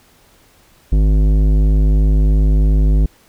sine tone with tanh clipping, 51.5 Hz, G#1, 14 cents flat, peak -11 dBFS, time 0.92-3.06 s, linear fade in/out 5 ms, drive 14 dB, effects pink hiss -51 dBFS RMS until 3.28 s

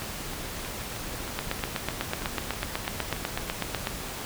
two click trains, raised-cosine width 0.3 ms, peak -11 / -21 dBFS, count 21 / 11, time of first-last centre 1.39-3.871 / 0.02-3.165 s, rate 8.06 / 3.18 Hz, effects pink hiss -36 dBFS RMS until 4.25 s

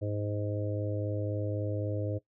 harmonic tone, 103.83 Hz, G#2, in tune, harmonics 1 / 3 / 4 / 5 / 6, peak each -32 / -38 / -42 / -38 / -42 dBFS, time 0.01-2.19 s, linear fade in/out 20 ms, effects noise-tail reverb RT60 0.1 s tail -17 dB re dry

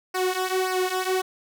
sawtooth tone with flanger, 371.5 Hz, F#4, 7 cents sharp, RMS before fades -25 dBFS, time 0.14-1.22 s, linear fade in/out 10 ms, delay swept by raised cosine 0.28 to 3.18 ms, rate 1.8 Hz, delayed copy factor -0.8, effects none

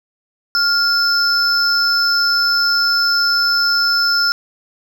triangle tone pair together, 1400 / 5267 Hz, F6 / E8, +4 / -2 cents, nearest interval octave + major seventh, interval 2294 cents, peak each -14 dBFS, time 0.55-4.32 s, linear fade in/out 0 ms, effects none

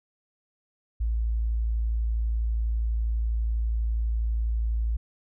sine tone, 56.1 Hz, A1, 34 cents sharp, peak -23 dBFS, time 1-4.97 s, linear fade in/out 10 ms, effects none

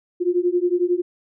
sine beating tone pair, 349.2 / 360.2 Hz, F4 / F#4, 0 / -46 cents, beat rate 11 Hz, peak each -20 dBFS, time 0.2-1.02 s, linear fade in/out 20 ms, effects none

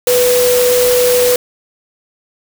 sine tone in noise, 493.9 Hz, B4, in tune, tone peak -9 dBFS, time 0.07-1.36 s, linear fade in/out 2 ms, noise white, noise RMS -17 dBFS, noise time 0.07-1.36 s, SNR +5 dB, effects none

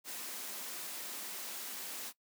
white high-pass noise, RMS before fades -43 dBFS, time 0.04-2.13 s, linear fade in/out 50 ms, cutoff 180 Hz, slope 96 dB/octave, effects noise-tail reverb RT60 0.1 s tail -19 dB re dry

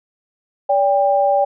sine tone pair together, 574.3 / 796 Hz, D5 / G5, -39 / +26 cents, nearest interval tritone, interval 565 cents, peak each -15 dBFS, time 0.69-1.45 s, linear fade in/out 10 ms, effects none

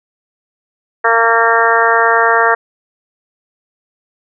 harmonic tone, 229.3 Hz, A#3, 28 cents flat, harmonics 2 / 3 / 4 / 5 / 6 / 7 / 8, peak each -16 / -16 / -16 / -16 / -16 / -16 / -16 dBFS, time 1.04-2.55 s, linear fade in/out 10 ms, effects none

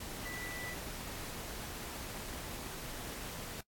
sine tone in noise, 1975.5 Hz, B6, in tune, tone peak -43 dBFS, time 0.25-0.74 s, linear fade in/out 5 ms, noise pink, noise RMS -44 dBFS, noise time 0-3.61 s, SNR -2 dB, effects noise-tail reverb RT60 0.1 s tail -22 dB re dry + AAC 64 kbps

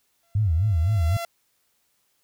sawtooth tone with exponential growth, 680 Hz, F5, 46 cents flat, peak -24 dBFS, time 0.23-1.25 s, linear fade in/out 2 ms, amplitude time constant 220 ms
sine tone with vibrato, 92.5 Hz, F#2, in tune, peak -18 dBFS, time 0.35-1.17 s, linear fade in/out 5 ms, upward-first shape sine, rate 3.9 Hz, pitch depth 290 cents each way
effects white hiss -69 dBFS RMS until 2.23 s

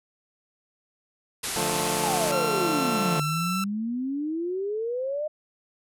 white low-pass noise, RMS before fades -31 dBFS, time 1.43-2.32 s, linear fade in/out 10 ms, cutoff 12000 Hz, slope 96 dB/octave
10% pulse chord, D minor, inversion none, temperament just, 146.83 / 176.2 / 220.2 Hz, D3 / F3 / A3, 0 / +16 / +2 cents, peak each -24 / -22 / -23 dBFS, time 1.56-3.2 s, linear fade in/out 2 ms
sine exponential two-way sweep, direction down then up, 885 to 146.83 to 620 Hz, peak -26 dBFS, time 2.03-5.28 s, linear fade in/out 10 ms, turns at 3.22 s
sawtooth tone with pitch glide, 1366 to 1333.3 Hz, F6 to E6, -39 to +19 cents, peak -24 dBFS, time 2.32-3.64 s, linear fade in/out 2 ms, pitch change -42 cents, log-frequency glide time 2.42-3.46 s
effects none

